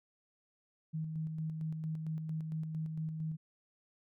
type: tone with tremolo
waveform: sine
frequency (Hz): 158.2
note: D#3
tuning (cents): +29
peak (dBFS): -34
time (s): 0.93-3.37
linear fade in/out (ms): 20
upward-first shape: square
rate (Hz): 4.4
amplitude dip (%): 35
effects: none